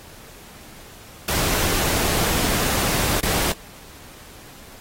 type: noise with dropouts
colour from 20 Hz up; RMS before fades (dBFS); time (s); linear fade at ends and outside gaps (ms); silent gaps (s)
pink; -22; 1.28-3.52; 2; 3.201-3.23
effects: pink hiss -44 dBFS RMS until 4.8 s + AAC 48 kbps